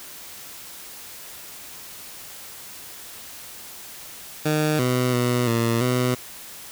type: tone with pitch steps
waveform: 15% pulse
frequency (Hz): 153.2 / 125.6 / 122.8 / 115.9 / 125.2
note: D#3 / B2 / B2 / A#2 / B2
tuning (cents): -27 / +30 / -9 / -10 / +24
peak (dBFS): -13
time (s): 4.45-6.15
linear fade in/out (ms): 10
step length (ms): 340
effects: white hiss -40 dBFS RMS until 6.71 s